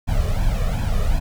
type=noise with flanger; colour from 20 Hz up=brown; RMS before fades=-19 dBFS; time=0.07-1.2 s; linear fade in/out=20 ms; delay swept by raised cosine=1.2 to 1.71 ms; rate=2.7 Hz; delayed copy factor=+1; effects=none